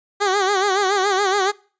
15% pulse tone with vibrato, 392 Hz, G4, in tune, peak -10 dBFS, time 0.2-1.52 s, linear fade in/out 20 ms, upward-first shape sine, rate 7.1 Hz, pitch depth 100 cents each way, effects noise-tail reverb RT60 0.4 s tail -24 dB re dry + resampled to 16000 Hz

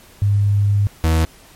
sine / 40% pulse tone pair in turn, 101.6 / 80.64 Hz, G#2 / E2, -38 / -38 cents, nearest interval major third, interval 400 cents, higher first, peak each -12 dBFS, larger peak neither, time 0.22-0.87 / 1.04-1.25 s, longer first, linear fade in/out 0 ms, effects pink hiss -46 dBFS RMS until 1.55 s + MP3 64 kbps

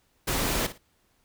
pink noise with echo, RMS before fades -27 dBFS, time 0.27-0.67 s, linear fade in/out 10 ms, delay 56 ms, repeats 2, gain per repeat -13 dB, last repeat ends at 0.782 s, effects pink hiss -68 dBFS RMS until 1.24 s

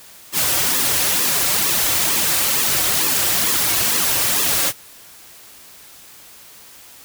white noise with flanger, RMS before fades -18 dBFS, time 0.32-4.73 s, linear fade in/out 50 ms, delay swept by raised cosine 1.3 to 4.8 ms, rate 2.2 Hz, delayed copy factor -0.75, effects white hiss -43 dBFS RMS until 7.04 s

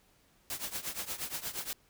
white noise with tremolo, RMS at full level -35 dBFS, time 0.5-1.73 s, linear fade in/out 0 ms, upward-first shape triangle, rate 8.5 Hz, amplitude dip 90%, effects pink hiss -67 dBFS RMS until 1.89 s

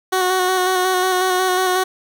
15% pulse tone with vibrato, 369.7 Hz, F#4, 1 cent flat, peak -9 dBFS, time 0.12-1.84 s, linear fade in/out 10 ms, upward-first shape square, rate 5.5 Hz, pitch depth 20 cents each way, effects none

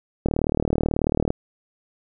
click train, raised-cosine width 2 ms, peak -7 dBFS, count 41, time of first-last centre 0.26-1.304 s, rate 38.3 Hz, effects none

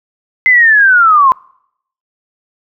sine linear sweep, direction down, 2069 to 1016 Hz, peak -4 dBFS, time 0.46-1.32 s, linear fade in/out 0 ms, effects noise-tail reverb RT60 0.7 s tail -26 dB re dry

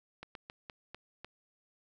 clicks, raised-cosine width 0.3 ms, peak -28 dBFS, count 6, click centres 0.23 / 0.352 / 0.499 / 0.698 / 0.946 / 1.246 s, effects none

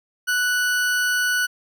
40% pulse tone, 1480 Hz, F#6, in tune, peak -18 dBFS, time 0.27-1.47 s, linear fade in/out 20 ms, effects none

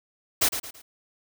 white noise with echo, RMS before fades -21 dBFS, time 0.41-0.49 s, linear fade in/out 10 ms, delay 110 ms, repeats 3, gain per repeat -9 dB, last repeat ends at 0.82 s, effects none

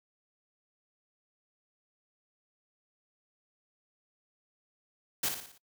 white noise with echo, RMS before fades -30 dBFS, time 5.23-5.29 s, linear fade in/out 5 ms, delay 58 ms, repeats 5, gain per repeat -6 dB, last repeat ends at 5.58 s, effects noise-tail reverb RT60 0.1 s tail -22 dB re dry

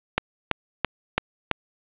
click train, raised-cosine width 0.3 ms, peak -3 dBFS, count 5, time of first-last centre 0.18-1.513 s, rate 3 Hz, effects resampled to 8000 Hz + 7-bit

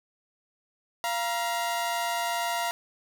sawtooth tone pair together, 690.6 / 948 Hz, F5 / A#5, -20 / +29 cents, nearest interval perfect fourth, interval 549 cents, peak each -26 dBFS, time 1.04-2.71 s, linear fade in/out 0 ms, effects none

